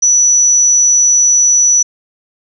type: tone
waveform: sine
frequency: 5920 Hz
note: F#8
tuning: in tune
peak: -6 dBFS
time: 0.02-1.83 s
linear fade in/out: 10 ms
effects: none